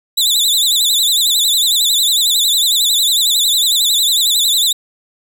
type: tone with vibrato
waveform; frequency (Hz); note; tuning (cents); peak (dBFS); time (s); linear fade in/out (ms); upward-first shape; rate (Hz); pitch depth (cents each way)
sawtooth; 3729; A#7; 0; -8; 0.17-4.73; 10; sine; 11; 140
effects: none